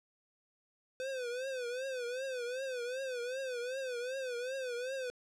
square tone with vibrato, 507 Hz, B4, 45 cents sharp, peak -37 dBFS, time 1-5.1 s, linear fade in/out 0 ms, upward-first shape triangle, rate 2.6 Hz, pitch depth 130 cents each way, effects low-pass 8000 Hz 12 dB/octave + 13-bit

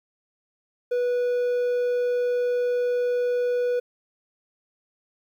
triangle tone, 490 Hz, B4, 14 cents flat, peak -19 dBFS, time 0.91-3.8 s, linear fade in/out 10 ms, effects 10-bit

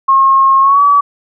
sine tone with pitch glide, 1079 to 1143.2 Hz, C#6 to D6, -47 to -47 cents, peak -5 dBFS, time 0.08-1.01 s, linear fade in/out 10 ms, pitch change +100 cents, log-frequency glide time 0.61-0.82 s, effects none

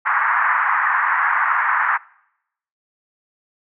pink band-pass noise, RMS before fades -18 dBFS, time 0.05-1.98 s, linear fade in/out 20 ms, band 930 to 1900 Hz, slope 48 dB/octave, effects noise-tail reverb RT60 0.8 s tail -24 dB re dry

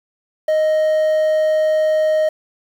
triangle tone, 622.3 Hz, D#5, in tune, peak -11 dBFS, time 0.48-2.29 s, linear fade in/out 5 ms, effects 7-bit

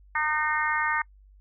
harmonic tone, 305.4 Hz, D#4, 32 cents flat, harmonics 3 / 4 / 5 / 6 / 7, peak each -29 / -30 / -31 / -28 / -32 dBFS, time 0.15-1.02 s, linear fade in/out 5 ms, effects noise-tail reverb RT60 0.1 s tail -26 dB re dry + added 49 Hz sine -51 dBFS peak until 1.4 s

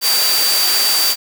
sine tone in noise, 4650 Hz, D8, 18 cents flat, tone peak -15 dBFS, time 0.01-1.16 s, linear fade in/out 50 ms, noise white, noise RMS -17 dBFS, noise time 0.01-1.16 s, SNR -1 dB, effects high-pass 400 Hz 12 dB/octave

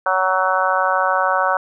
harmonic tone, 187.1 Hz, F#3, 20 cents sharp, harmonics 3 / 4 / 5 / 6 / 7 / 8, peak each -22 / -22 / -22 / -22 / -22 / -22 dBFS, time 0.06-1.57 s, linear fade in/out 2 ms, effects none

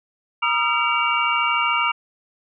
sine tone cluster, 951 / 1225 / 1358 / 2285 / 2788 Hz, A#5 / D#6 / F6 / D7 / F7, +34 / -27 / -49 / -48 / -4 cents, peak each -24 dBFS, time 0.42-1.92 s, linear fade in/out 10 ms, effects none

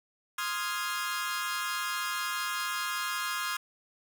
sawtooth chord, F minor seventh, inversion second, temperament equal, 1046.5 / 1244.5 / 1396.9 / 1661.2 Hz, C6 / Eb6 / F6 / Ab6, 0 / 0 / 0 / 0 cents, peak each -33 dBFS, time 0.38-3.57 s, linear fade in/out 5 ms, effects none

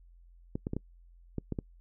clicks, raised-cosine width 3 ms, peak -20 dBFS, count 7, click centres 0.555 / 0.669 / 0.734 / 0.766 / 1.383 / 1.523 / 1.588 s, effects noise-tail reverb RT60 0.1 s tail -26 dB re dry + added 43 Hz sine -54 dBFS peak until 1.8 s

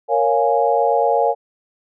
sine chord, Bb minor seventh, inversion none, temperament equal with one note detuned, 466.2 / 554.4 / 700.9 / 830.6 Hz, Bb4 / Db5 / F5 / Ab5, 0 / 0 / +6 / 0 cents, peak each -19 dBFS, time 0.08-1.35 s, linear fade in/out 50 ms, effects none

